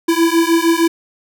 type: beating tone pair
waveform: square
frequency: 329.6 / 336.1 Hz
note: E4 / E4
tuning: 0 / +34 cents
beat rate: 6.5 Hz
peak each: -15 dBFS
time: 0.08-0.88 s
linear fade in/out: 10 ms
effects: none